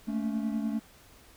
triangle tone cluster, 218.4 / 228.5 / 281.3 Hz, A3 / A#3 / C#4, -13 / -34 / +26 cents, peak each -28 / -35 / -33 dBFS, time 0.07-0.8 s, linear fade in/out 20 ms, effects pink hiss -56 dBFS RMS until 1.36 s

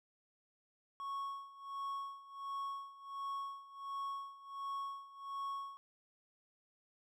triangle tone with tremolo, 1105 Hz, C#6, 6 cents flat, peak -36 dBFS, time 1-5.77 s, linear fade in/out 0 ms, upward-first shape sine, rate 1.4 Hz, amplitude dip 85%, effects none

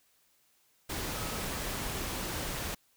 sine tone in noise, 1283 Hz, E6, 47 cents flat, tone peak -46 dBFS, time 1.15-1.42 s, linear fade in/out 10 ms, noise pink, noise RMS -36 dBFS, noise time 0.89-2.75 s, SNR -13 dB, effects white hiss -69 dBFS RMS until 2.96 s

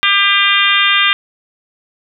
harmonic tone, 399.5 Hz, G4, 33 cents sharp, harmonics 3 / 4 / 5 / 6 / 7 / 8 / 9, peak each -17 / -17 / -17 / -17 / -17 / -17 / -17 dBFS, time 0.03-1.13 s, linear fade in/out 0 ms, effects none

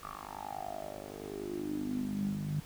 10% pulse tone with band-pass filter sweep, 50.5 Hz, G#1, 48 cents flat, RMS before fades -38 dBFS, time 0.03-2.6 s, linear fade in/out 5 ms, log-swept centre 1200 to 150 Hz, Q 8.3, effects pink hiss -53 dBFS RMS until 2.65 s

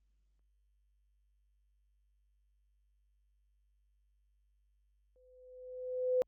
sine tone with exponential growth, 506 Hz, B4, 42 cents sharp, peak -25 dBFS, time 5.16-6.22 s, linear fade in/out 0 ms, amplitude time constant 230 ms, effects added 50 Hz sine -70 dBFS peak until 6.27 s + Opus 32 kbps

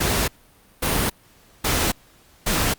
pink noise bursts, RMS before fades -21 dBFS, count 4, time 0-2.74 s, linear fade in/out 10 ms, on 280 ms, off 540 ms, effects pink hiss -54 dBFS RMS until 2.78 s + Opus 48 kbps

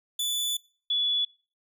sawtooth / sine tone pair in turn, 3473 / 3423 Hz, A7 / A7, -23 / -48 cents, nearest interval unison, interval 25 cents, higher first, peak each -23 dBFS, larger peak neither, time 0.19-0.57 / 0.9-1.25 s, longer first, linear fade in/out 5 ms, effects noise-tail reverb RT60 0.4 s tail -23 dB re dry

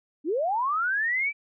sine linear sweep, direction up, 269.6 to 2349 Hz, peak -23 dBFS, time 0.24-1.33 s, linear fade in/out 50 ms, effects none

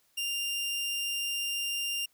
sawtooth tone, 2794 Hz, F7, in tune, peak -27 dBFS, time 0.17-2.06 s, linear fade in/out 10 ms, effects white hiss -69 dBFS RMS until 2.13 s

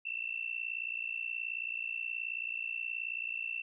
sine tone with amplitude modulation, 2685 Hz, E7, 31 cents sharp, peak -31 dBFS, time 0.05-3.62 s, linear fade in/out 10 ms, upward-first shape sine, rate 58.7 Hz, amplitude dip 90%, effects none

